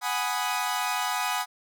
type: chord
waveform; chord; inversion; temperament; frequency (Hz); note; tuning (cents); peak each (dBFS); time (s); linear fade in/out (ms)
sawtooth; G# minor seventh; third; equal; 740 / 830.6 / 987.8 / 1244.5; F#5 / G#5 / B5 / D#6; 0 / 0 / 0 / 0; -28; 0.01-1.46; 50
effects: none